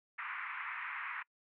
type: band-pass noise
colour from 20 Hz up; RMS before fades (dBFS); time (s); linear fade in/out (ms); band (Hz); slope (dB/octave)
white; -42; 0.18-1.23; 10; 1000 to 2300; 48
effects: noise-tail reverb RT60 0.1 s tail -26 dB re dry